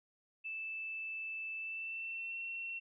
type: tone with pitch glide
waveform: sine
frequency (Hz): 2637 to 2714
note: E7 to E7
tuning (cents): 0 to +50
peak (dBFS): -39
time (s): 0.44-2.8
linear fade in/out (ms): 20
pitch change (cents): +50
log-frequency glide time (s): 1.57-2.4
effects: none